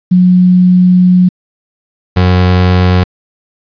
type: tone pair in turn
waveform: sine / 30% pulse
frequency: 181.3 / 90.96 Hz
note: F#3 / F#2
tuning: -35 / -29 cents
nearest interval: octave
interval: 1194 cents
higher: first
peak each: -3 dBFS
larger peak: neither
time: 0.11-1.29 / 2.16-3.04 s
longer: first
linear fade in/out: 10 ms
effects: resampled to 11025 Hz + 7-bit